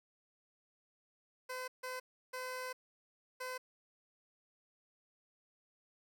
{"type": "tone bursts at uneven times", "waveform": "15% pulse", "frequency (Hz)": 510, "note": "C5", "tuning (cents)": -44, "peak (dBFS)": -34, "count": 4, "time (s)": [[1.49, 1.68], [1.83, 2], [2.33, 2.73], [3.4, 3.58]], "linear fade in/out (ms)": 10, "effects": []}